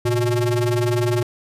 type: ring-modulated tone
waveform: square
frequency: 123.47 Hz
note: B2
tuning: in tune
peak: -15 dBFS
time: 0.05-1.23 s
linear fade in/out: 5 ms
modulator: 237 Hz
effects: resampled to 32000 Hz